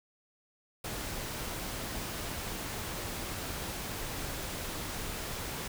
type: noise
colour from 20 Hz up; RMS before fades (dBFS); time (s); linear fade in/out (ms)
pink; -38; 0.84-5.68; 5
effects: none